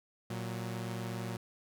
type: tone pair together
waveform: sawtooth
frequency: 116.54 / 185 Hz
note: A#2 / F#3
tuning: 0 / 0 cents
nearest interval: minor sixth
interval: 800 cents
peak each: -34 / -37 dBFS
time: 0.3-1.37 s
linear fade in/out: 5 ms
effects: none